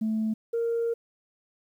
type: tone pair in turn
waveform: sine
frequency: 219.1 / 464.3 Hz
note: A3 / A#4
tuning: -7 / -7 cents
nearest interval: octave + minor second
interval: 1300 cents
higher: second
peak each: -23 dBFS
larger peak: neither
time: 0.01-0.34 / 0.53-0.94 s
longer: second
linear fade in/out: 10 ms
effects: tanh soft clip ceiling -21 dBFS + 10-bit